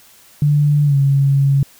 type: tone with pitch glide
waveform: sine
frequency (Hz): 146.83 to 138.59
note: D3 to C#3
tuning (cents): 0 to 0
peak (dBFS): -10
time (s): 0.42-1.63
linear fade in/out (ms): 2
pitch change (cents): -100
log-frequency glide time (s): 0.85-0.96
effects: white hiss -47 dBFS RMS until 1.79 s